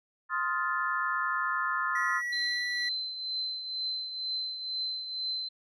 sine chord, F dominant seventh, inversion second, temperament just, 1047.7 / 1257.2 / 1396.9 / 1746.1 Hz, C6 / Eb6 / F6 / A6, +2 / +18 / 0 / -14 cents, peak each -33 dBFS, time 0.29-2.22 s, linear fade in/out 50 ms
triangle tone with pitch glide, 1936 to 1950.6 Hz, B6 to B6, -35 to -22 cents, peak -29 dBFS, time 1.95-2.89 s, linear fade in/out 5 ms, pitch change +13 cents, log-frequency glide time 2.41-2.53 s
sine tone with tremolo, 4071 Hz, C8, 48 cents flat, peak -29 dBFS, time 2.32-5.49 s, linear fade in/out 10 ms, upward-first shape triangle, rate 2.1 Hz, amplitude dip 60%
effects none

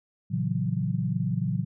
sine chord, F# dominant seventh, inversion first, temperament just, 115.62 / 138.75 / 166.5 / 185 Hz, A#2 / C#3 / E3 / F#3, -14 / +2 / +18 / 0 cents, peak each -30 dBFS, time 0.3-1.65 s, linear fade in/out 20 ms, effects none

